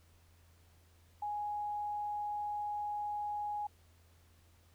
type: tone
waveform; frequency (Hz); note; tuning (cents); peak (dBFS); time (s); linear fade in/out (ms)
sine; 831; G#5; +1; -35; 1.22-3.67; 5
effects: added 84 Hz sine -63 dBFS peak until 4.74 s + pink hiss -69 dBFS RMS until 4.74 s